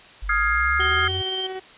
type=linear sweep; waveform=sine; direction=up; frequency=46.25 to 93 Hz; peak=-27 dBFS; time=0.22-1.22 s; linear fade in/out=10 ms
type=chord; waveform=sine; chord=F minor seventh; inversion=third; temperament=equal with one note detuned; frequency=1244.5 / 1396.9 / 1661.2 / 2122 Hz; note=Eb6 / F6 / Ab6 / C7; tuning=0 / 0 / 0 / +24 cents; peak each=-24 dBFS; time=0.29-1.08 s; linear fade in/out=5 ms
type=tone with tremolo; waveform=30% pulse; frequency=376.5 Hz; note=F#4; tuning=30 cents sharp; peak=-26 dBFS; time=0.79-1.6 s; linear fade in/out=10 ms; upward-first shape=square; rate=17 Hz; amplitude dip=25%
type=tone; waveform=sine; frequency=3145 Hz; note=G7; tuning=5 cents sharp; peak=-25 dBFS; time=0.8-1.47 s; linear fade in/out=5 ms
effects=white hiss -46 dBFS RMS until 1.77 s + resampled to 8000 Hz